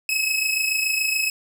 sawtooth tone pair together, 2557 / 2584 Hz, D#7 / E7, +47 / -35 cents, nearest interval unison, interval 18 cents, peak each -20 dBFS, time 0.09-1.3 s, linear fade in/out 2 ms, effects none

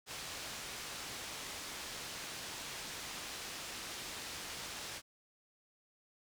white low-pass noise, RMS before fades -45 dBFS, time 0.06-5.02 s, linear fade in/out 50 ms, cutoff 6200 Hz, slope 12 dB/octave, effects none

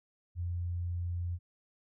sine tone, 87.31 Hz, F2, in tune, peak -32 dBFS, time 0.35-1.39 s, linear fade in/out 50 ms, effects none

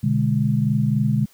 sine chord, G# diminished, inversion first, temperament equal, 123.47 / 146.83 / 207.7 Hz, B2 / D3 / G#3, 0 / 0 / 0 cents, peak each -21 dBFS, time 0.03-1.26 s, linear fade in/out 10 ms, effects white hiss -55 dBFS RMS until 1.33 s

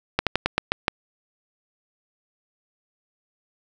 slowing click train, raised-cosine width 0.3 ms, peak -3 dBFS, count 7, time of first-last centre 0.19-0.881 s, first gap 77 ms, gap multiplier 1.16, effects none

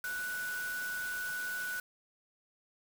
sine tone in noise, 1480 Hz, F#6, in tune, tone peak -35 dBFS, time 0.04-1.8 s, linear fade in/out 2 ms, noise white, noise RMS -45 dBFS, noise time 0.04-1.8 s, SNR +7 dB, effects none

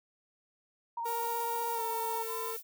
sine tone with vibrato, 932.3 Hz, A#5, in tune, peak -33 dBFS, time 0.97-2.23 s, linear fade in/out 5 ms, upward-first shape square, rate 16 Hz, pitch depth 21 cents each way
violet noise, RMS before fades -41 dBFS, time 1.04-2.63 s, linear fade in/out 50 ms
45% pulse tone with pitch glide, 466.2 to 449.8 Hz, A#4 to A4, 0 to +38 cents, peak -38 dBFS, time 1.05-2.57 s, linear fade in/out 10 ms, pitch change -62 cents, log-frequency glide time 1.73-1.82 s
sine tone, 1013 Hz, B5, 44 cents sharp, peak -38 dBFS, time 2.26-2.55 s, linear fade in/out 50 ms
effects none

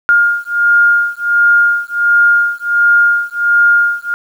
sine beating tone pair, 1413 / 1414.4 Hz, F6 / F6, +20 / +22 cents, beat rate 1.4 Hz, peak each -11 dBFS, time 0.09-4.14 s, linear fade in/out 0 ms, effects 7-bit

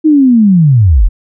sine linear sweep, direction down, 319.6 to 32.88 Hz, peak -3 dBFS, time 0.04-1.09 s, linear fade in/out 20 ms, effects none

